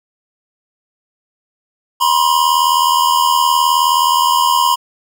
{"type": "tone pair together", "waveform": "square", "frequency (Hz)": [967.8, 1047], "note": ["B5", "C6"], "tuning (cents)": [-35, 1], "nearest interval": "minor second", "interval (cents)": 136, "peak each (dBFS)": -14, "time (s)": [2, 4.76], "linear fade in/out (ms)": 20, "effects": []}